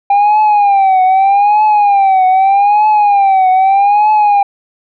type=tone with vibrato; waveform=sine; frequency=798 Hz; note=G5; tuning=31 cents sharp; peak=-3 dBFS; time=0.1-4.43 s; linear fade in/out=5 ms; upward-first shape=triangle; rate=0.81 Hz; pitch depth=130 cents each way; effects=tanh soft clip ceiling -5 dBFS